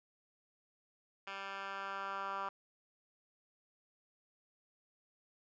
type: tone with band-pass filter sweep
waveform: 10% pulse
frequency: 196 Hz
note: G3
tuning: in tune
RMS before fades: -42 dBFS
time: 1.27-2.49 s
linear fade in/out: 2 ms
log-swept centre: 2000 to 1200 Hz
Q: 2.6
effects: resampled to 16000 Hz